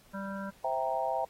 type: harmonic tone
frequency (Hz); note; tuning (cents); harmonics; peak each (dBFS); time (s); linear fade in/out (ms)
196; G3; 0; 1 / 3 / 5 / 7 / 8; -37 / -42 / -44 / -45 / -46; 0.13-0.51; 20
type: chord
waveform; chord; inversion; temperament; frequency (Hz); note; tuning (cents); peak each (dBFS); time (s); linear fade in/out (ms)
sine; C dominant seventh; none; equal; 523.3 / 659.3 / 784 / 932.3; C5 / E5 / G5 / Bb5; 0 / 0 / 0 / 0; -36 / -33 / -33 / -35; 0.64-1.25; 5
effects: pink hiss -61 dBFS RMS until 1.29 s + AAC 48 kbps